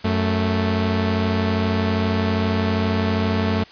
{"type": "tone pair together", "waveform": "sawtooth", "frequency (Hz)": [92.5, 220], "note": ["F#2", "A3"], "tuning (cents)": [0, 0], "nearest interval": "octave + minor third", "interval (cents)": 1500, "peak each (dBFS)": -17, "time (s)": [0.04, 3.64], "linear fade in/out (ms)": 10, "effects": ["white hiss -45 dBFS RMS until 3.71 s", "resampled to 11025 Hz"]}